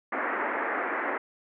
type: band-pass noise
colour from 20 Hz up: white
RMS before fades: -30 dBFS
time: 0.12-1.18 s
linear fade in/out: 5 ms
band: 250 to 2000 Hz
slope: 48 dB/octave
effects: none